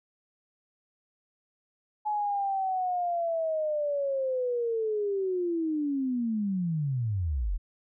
sine linear sweep, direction down, 851 to 36.7 Hz, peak -26 dBFS, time 2.05-7.58 s, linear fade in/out 20 ms, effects none

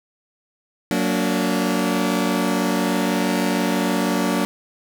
sawtooth chord, Gb augmented, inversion none, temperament just, 185 / 231.2 / 289.1 Hz, Gb3 / Bb3 / D4, 0 / -14 / -27 cents, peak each -19 dBFS, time 0.91-4.45 s, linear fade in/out 0 ms, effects none

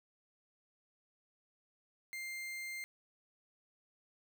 40% pulse tone, 2100 Hz, C7, 6 cents sharp, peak -40 dBFS, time 2.13-2.84 s, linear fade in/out 0 ms, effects none

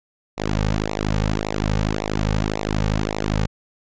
sawtooth tone with flanger, 52.4 Hz, G#1, 16 cents sharp, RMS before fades -22 dBFS, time 0.37-3.47 s, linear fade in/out 20 ms, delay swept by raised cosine 0.62 to 3.02 ms, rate 1.8 Hz, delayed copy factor -1, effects resampled to 16000 Hz

